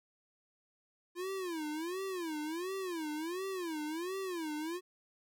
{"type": "tone with vibrato", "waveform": "square", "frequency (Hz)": 341.4, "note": "F4", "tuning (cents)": -39, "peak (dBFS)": -37, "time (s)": [1.15, 4.81], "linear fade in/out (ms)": 50, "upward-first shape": "sine", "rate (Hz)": 1.4, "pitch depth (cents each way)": 220, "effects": []}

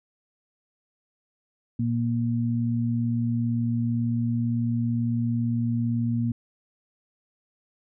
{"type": "tone pair together", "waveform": "sine", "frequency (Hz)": [117.47, 235.4], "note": ["A#2", "A#3"], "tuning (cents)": [14, 17], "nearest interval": "octave", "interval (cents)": 1203, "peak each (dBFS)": -25, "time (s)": [1.79, 6.32], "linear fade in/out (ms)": 5, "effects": []}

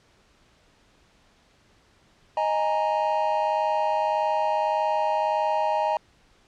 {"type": "chord", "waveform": "triangle", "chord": "D# suspended fourth", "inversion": "none", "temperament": "equal", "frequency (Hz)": [622.3, 830.6, 932.3], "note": ["D#5", "G#5", "A#5"], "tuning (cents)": [0, 0, 0], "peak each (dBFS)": -24, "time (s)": [2.37, 5.97], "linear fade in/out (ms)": 2, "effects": ["pink hiss -60 dBFS RMS until 6.47 s", "low-pass 6000 Hz 12 dB/octave"]}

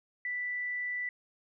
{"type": "tone", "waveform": "sine", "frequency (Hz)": 1975.5, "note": "B6", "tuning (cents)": 0, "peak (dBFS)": -32, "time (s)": [0.25, 1.09], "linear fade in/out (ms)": 2, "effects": []}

